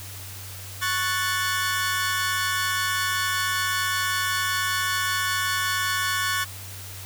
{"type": "chord", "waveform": "sawtooth", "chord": "F# minor", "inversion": "second", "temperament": "equal", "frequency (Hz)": [1108.7, 1480, 1760], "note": ["C#6", "F#6", "A6"], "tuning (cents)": [0, 0, 0], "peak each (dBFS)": -24, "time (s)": [0.81, 6.45], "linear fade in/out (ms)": 20, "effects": ["added 96 Hz sine -39 dBFS peak until 7.05 s", "white hiss -40 dBFS RMS until 7.05 s"]}